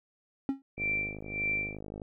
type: tone with exponential decay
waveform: triangle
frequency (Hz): 271.7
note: C#4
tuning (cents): -35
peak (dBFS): -21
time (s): 0.49-0.62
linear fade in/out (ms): 1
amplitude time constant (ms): 28
type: tone with tremolo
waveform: sine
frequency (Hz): 2349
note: D7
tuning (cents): 0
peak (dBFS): -27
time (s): 0.77-1.8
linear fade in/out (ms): 50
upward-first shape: sine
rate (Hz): 1.7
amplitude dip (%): 100
type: click train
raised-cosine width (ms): 2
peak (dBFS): -28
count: 65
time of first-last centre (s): 0.78-2.018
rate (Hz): 51.7
effects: none